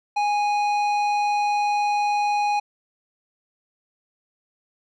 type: tone with tanh clipping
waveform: sine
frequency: 827 Hz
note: G#5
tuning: 8 cents flat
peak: -21 dBFS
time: 0.16-2.6 s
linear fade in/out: 10 ms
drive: 12 dB
effects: none